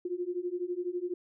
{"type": "beating tone pair", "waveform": "sine", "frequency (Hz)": [349.2, 361.2], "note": ["F4", "F#4"], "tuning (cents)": [0, -42], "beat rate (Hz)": 12, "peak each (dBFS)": [-35, -34], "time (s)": [0.05, 1.14], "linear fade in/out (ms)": 5, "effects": []}